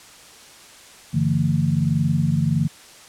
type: tone cluster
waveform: sine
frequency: 96.4 / 145 / 166.5 / 224.4 Hz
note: G2 / D3 / E3 / A3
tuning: -28 / -22 / +18 / +34 cents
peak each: -29 / -20 / -21 / -25 dBFS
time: 1.13-2.68 s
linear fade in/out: 20 ms
effects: white hiss -45 dBFS RMS until 3.08 s + low-pass 9000 Hz 12 dB/octave